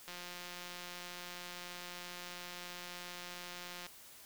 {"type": "click train", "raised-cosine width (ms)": 0.2, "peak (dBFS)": -29, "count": 671, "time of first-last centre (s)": [0.08, 3.865], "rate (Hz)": 177, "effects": ["white hiss -56 dBFS RMS until 4.25 s"]}